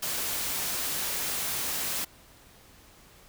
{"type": "noise", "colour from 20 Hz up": "white", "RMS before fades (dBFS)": -31, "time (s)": [0.02, 2.05], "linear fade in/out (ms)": 10, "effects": ["pink hiss -55 dBFS RMS until 3.28 s"]}